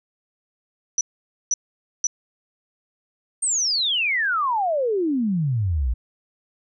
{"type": "tone bursts", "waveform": "sine", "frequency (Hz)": 5920, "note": "F#8", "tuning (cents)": 0, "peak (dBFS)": -17, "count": 3, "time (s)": [0.98, 2.07], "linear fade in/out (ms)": 2, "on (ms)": 30, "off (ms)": 500}
{"type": "exponential sweep", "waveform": "sine", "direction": "down", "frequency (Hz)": [8870, 55], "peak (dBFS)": -19, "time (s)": [3.42, 5.94], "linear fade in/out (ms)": 10}
{"effects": []}